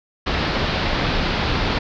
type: low-pass noise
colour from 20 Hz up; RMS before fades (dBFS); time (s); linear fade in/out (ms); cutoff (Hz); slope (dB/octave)
pink; -21; 0.26-1.79; 10; 4800; 48
effects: none